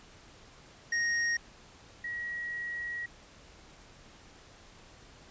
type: tone pair in turn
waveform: square / sine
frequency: 1869 / 1908.3 Hz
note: A#6 / A#6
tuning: +4 / +40 cents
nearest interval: unison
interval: 36 cents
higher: second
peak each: -28 / -34 dBFS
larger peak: first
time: 0.92-1.37 / 2.04-3.06 s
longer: second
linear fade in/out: 5 ms
effects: pink hiss -55 dBFS RMS until 5.3 s + resampled to 16000 Hz